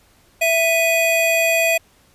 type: tone pair together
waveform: square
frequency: 661.7 / 2489 Hz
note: E5 / D#7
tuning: +6 / 0 cents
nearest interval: octave + major seventh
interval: 2294 cents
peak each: -18 dBFS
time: 0.41-1.78 s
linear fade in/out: 10 ms
effects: pink hiss -55 dBFS RMS until 2.14 s + resampled to 32000 Hz